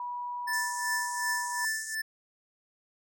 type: tone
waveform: sine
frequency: 974 Hz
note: B5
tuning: 24 cents flat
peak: -33 dBFS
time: 0-1.65 s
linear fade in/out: 2 ms
type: tone with tremolo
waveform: square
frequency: 1760 Hz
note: A6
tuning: in tune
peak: -28 dBFS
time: 0.47-2.02 s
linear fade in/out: 10 ms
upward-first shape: triangle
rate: 2.7 Hz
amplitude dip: 85%
type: band-pass noise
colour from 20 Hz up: white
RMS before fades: -41 dBFS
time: 0.53-1.95 s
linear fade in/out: 5 ms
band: 5900 to 9300 Hz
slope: 48 dB/octave
effects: none